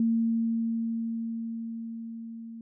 sine tone with level ramp, 228.2 Hz, A#3, 37 cents flat, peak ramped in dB -21 to -39 dBFS, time 0-2.61 s, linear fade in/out 2 ms, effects none

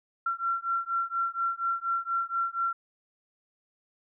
sine beating tone pair, 1361 / 1365.2 Hz, F6 / F6, -45 / -40 cents, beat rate 4.2 Hz, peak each -30 dBFS, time 0.26-2.73 s, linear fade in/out 5 ms, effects none

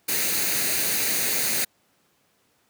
white noise with comb filter, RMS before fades -24 dBFS, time 0.08-1.65 s, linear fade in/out 10 ms, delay 0.46 ms, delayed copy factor +0.55, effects pink hiss -65 dBFS RMS until 2.69 s + high-pass 150 Hz 12 dB/octave

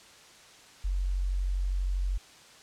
sine tone, 46.25 Hz, F#1, in tune, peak -26 dBFS, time 0.84-2.18 s, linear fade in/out 10 ms, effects white hiss -53 dBFS RMS until 2.62 s + low-pass 7000 Hz 12 dB/octave

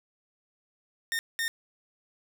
sawtooth tone bursts at uneven times, 1829 Hz, A#6, 33 cents flat, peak -24 dBFS, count 2, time 1.12-1.19 / 1.39-1.48 s, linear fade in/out 0 ms, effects none

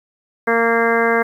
harmonic tone, 230.7 Hz, A#3, 18 cents flat, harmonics 1 / 2 / 3 / 4 / 5 / 6 / 7 / 8 / 9, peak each -23 / -17 / -22 / -25 / -23 / -27 / -20 / -29 / -24 dBFS, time 0.47-1.23 s, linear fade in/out 10 ms, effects 8-bit

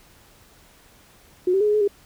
sine tone with pitch steps, 363.2 / 386.6 / 421 / 417.9 / 424.9 / 404.5 Hz, F#4 / G4 / G#4 / G#4 / G#4 / G#4, -32 / -24 / +24 / +11 / +40 / -46 cents, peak -16 dBFS, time 1.47-1.878 s, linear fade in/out 5 ms, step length 68 ms, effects pink hiss -53 dBFS RMS until 2.05 s

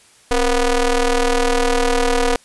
sawtooth ring-modulated tone, 246.9 Hz, B3, in tune, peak -7 dBFS, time 0.31-2.36 s, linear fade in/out 2 ms, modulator 227 Hz, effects white hiss -50 dBFS RMS until 2.44 s + resampled to 24000 Hz

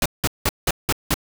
pink noise bursts, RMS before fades -19 dBFS, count 6, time 0.02-1.142 s, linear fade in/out 2 ms, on 37 ms, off 180 ms, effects none

